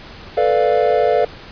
triangle chord, B half-diminished seventh, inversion third, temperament equal, 440 / 493.9 / 587.3 / 698.5 Hz, A4 / B4 / D5 / F5, 0 / 0 / 0 / 0 cents, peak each -16 dBFS, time 0.37-1.25 s, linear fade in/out 5 ms, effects pink hiss -37 dBFS RMS until 1.51 s + resampled to 11025 Hz

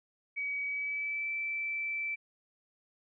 sine tone with pitch glide, 2269 to 2326 Hz, C#7 to D7, +40 to -17 cents, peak -32 dBFS, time 0.36-2.16 s, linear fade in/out 20 ms, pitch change +43 cents, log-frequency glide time 0.65-1.3 s, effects none

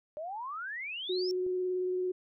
sine exponential sweep, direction up, 587.3 to 5540 Hz, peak -36 dBFS, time 0.17-1.31 s, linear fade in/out 0 ms
sine tone with vibrato, 366.2 Hz, F#4, 18 cents flat, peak -29 dBFS, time 1.09-2.12 s, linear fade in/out 10 ms, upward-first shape sine, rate 18 Hz, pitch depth 13 cents each way
click, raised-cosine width 2 ms, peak -39 dBFS, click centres 1.465 s
effects none

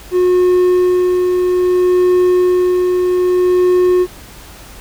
triangle tone with tremolo, 362 Hz, F#4, 38 cents flat, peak -6 dBFS, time 0.11-4.07 s, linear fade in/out 50 ms, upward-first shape sine, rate 0.61 Hz, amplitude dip 30%, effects added 50 Hz sine -41 dBFS peak until 4.8 s + pink hiss -37 dBFS RMS until 4.8 s

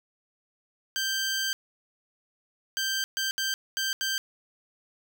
15% pulse tone bursts at uneven times, 1568 Hz, G6, in tune, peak -20 dBFS, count 6, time 0.96-1.53 / 2.77-3.04 / 3.17-3.31 / 3.38-3.54 / 3.77-3.93 / 4.01-4.18 s, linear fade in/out 0 ms, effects none

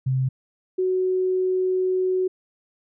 sine tone pair in turn, 130.81 / 371.2 Hz, C3 / F#4, 0 / +6 cents, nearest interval octave + tritone, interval 1806 cents, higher second, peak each -19 dBFS, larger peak neither, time 0.06-0.29 / 0.78-2.28 s, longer second, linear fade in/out 10 ms, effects none

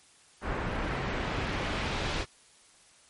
pink noise with low-pass filter sweep, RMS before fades -32 dBFS, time 0.41-2.26 s, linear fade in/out 50 ms, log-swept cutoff 1600 to 4100 Hz, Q 1, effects white hiss -59 dBFS RMS until 3.09 s + MP3 48 kbps

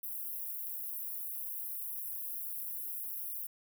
white high-pass noise, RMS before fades -40 dBFS, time 0.03-3.47 s, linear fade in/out 5 ms, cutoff 11000 Hz, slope 48 dB/octave, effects none

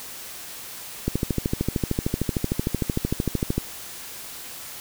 click train, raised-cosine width 3 ms, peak -9 dBFS, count 34, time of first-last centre 1.08-3.58 s, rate 13.2 Hz, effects white hiss -38 dBFS RMS until 4.8 s

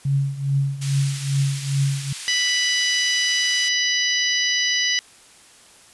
sine tone with tremolo, 138.59 Hz, C#3, in tune, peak -15 dBFS, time 0.05-2.13 s, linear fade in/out 5 ms, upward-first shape triangle, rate 2.4 Hz, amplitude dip 85%
white band-pass noise, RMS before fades -34 dBFS, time 0.81-3.69 s, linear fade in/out 10 ms, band 1900 to 9400 Hz, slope 12 dB/octave
harmonic tone, 987.8 Hz, B5, in tune, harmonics 2 / 3 / 4 / 5 / 6, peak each -23 / -23 / -28 / -25 / -27 dBFS, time 2.28-4.99 s, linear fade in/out 0 ms
effects white hiss -49 dBFS RMS until 5.93 s + resampled to 24000 Hz

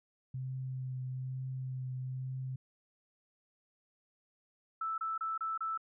sine tone with vibrato, 129.6 Hz, C3, 16 cents flat, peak -36 dBFS, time 0.34-2.56 s, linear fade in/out 5 ms, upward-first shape triangle, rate 1.1 Hz, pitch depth 16 cents each way
sine tone bursts, 1318.5 Hz, E6, in tune, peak -33 dBFS, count 5, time 4.81-5.776 s, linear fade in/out 5 ms, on 170 ms, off 29 ms
effects none

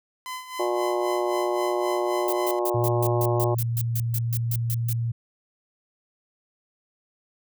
sawtooth tone with tremolo, 1018 Hz, C6, 48 cents flat, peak -27 dBFS, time 0.26-2.59 s, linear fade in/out 0 ms, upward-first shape sine, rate 3.8 Hz, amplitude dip 70%
harmonic tone, 119.9 Hz, A#2, 49 cents sharp, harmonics 3 / 4 / 5 / 6 / 7 / 8 / 9, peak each -25 / -36 / -28 / -34 / -32 / -37 / -34 dBFS, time 0.59-3.55 s, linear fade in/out 10 ms
violet noise bursts, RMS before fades -30 dBFS, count 15, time 2.28-4.93 s, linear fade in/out 2 ms, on 46 ms, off 140 ms
sine tone, 116.54 Hz, A#2, in tune, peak -23 dBFS, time 2.74-5.12 s, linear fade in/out 10 ms
effects none

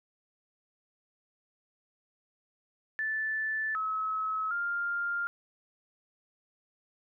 sine tone with pitch steps, 1754 / 1288 / 1400 Hz, A6 / E6 / F6, -6 / -41 / +4 cents, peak -29 dBFS, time 2.99-5.27 s, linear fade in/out 0 ms, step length 760 ms, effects none

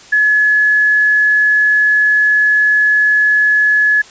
sine tone, 1703 Hz, G#6, 43 cents sharp, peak -8 dBFS, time 0.12-4.02 s, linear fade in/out 10 ms, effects white hiss -39 dBFS RMS until 4.1 s + resampled to 16000 Hz

